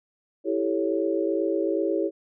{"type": "chord", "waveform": "sine", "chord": "A dominant seventh", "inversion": "second", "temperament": "equal", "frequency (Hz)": [329.6, 392, 440, 554.4], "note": ["E4", "G4", "A4", "C#5"], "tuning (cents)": [0, 0, 0, 0], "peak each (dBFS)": [-26, -27, -30, -29], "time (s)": [0.44, 2.11], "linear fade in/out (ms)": 50, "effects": []}